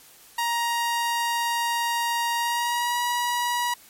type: tone with pitch glide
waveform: sawtooth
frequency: 940 to 965.9 Hz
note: A#5 to B5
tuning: +14 to -39 cents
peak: -19 dBFS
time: 0.38-3.74 s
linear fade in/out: 5 ms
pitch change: +47 cents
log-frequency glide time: 2.38-3.01 s
effects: white hiss -51 dBFS RMS until 3.89 s + MP3 64 kbps